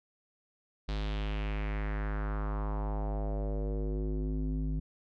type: tone with low-pass filter sweep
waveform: square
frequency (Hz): 51.8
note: G#1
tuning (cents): -4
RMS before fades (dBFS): -33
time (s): 0.88-4.8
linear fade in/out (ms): 10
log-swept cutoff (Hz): 4100 to 210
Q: 2.7
effects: none